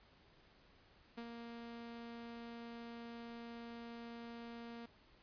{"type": "tone with ADSR envelope", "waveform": "sawtooth", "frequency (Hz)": 233.8, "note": "A#3", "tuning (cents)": 5, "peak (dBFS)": -40, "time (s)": [1.17, 4.86], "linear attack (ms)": 11, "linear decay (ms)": 63, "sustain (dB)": -4, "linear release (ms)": 6, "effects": ["pink hiss -67 dBFS RMS until 5.22 s", "resampled to 11025 Hz"]}